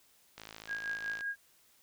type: click train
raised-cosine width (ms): 0.2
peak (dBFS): -28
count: 46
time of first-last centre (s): 0.38-1.209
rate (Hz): 54.3
type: tone with tremolo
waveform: sine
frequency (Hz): 1632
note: G#6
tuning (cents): -31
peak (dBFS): -32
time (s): 0.67-1.36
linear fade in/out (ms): 50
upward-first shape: triangle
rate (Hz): 5.3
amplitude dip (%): 65
effects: white hiss -66 dBFS RMS until 1.82 s